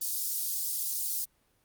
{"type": "high-pass noise", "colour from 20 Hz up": "white", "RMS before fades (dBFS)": -32, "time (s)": [0.01, 1.25], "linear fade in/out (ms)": 10, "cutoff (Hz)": 4800, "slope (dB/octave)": 24, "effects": ["pink hiss -70 dBFS RMS until 1.64 s", "Opus 32 kbps"]}